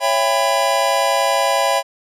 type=chord; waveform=square; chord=C# half-diminished seventh; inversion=none; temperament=just; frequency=554.4 / 665.2 / 798.3 / 997.9 Hz; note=C#5 / E5 / G5 / B5; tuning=0 / +16 / +31 / +18 cents; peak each=-21 dBFS; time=0-1.83 s; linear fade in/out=50 ms; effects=low-pass 12000 Hz 12 dB/octave